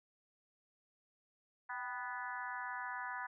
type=harmonic tone with a mistuned harmonic; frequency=246.9 Hz; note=B3; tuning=in tune; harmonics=3 / 4 / 5 / 6 / 7 / 8; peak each=-49 / -44 / -50 / -46 / -46 / -54 dBFS; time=1.69-3.27 s; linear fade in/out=10 ms; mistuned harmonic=3; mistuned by=+62 cents; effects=none